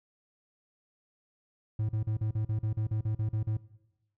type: tone bursts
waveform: triangle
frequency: 108.3 Hz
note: A2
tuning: 27 cents flat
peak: -25 dBFS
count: 13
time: 1.79-3.57 s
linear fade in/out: 5 ms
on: 100 ms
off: 40 ms
effects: noise-tail reverb RT60 1.0 s tail -19 dB re dry